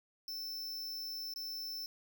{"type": "tone with dropouts", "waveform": "square", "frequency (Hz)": 5320, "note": "E8", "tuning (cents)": 15, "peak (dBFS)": -40, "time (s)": [0.28, 1.86], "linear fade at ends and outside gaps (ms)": 1, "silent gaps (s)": [1.338, 1.36], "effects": []}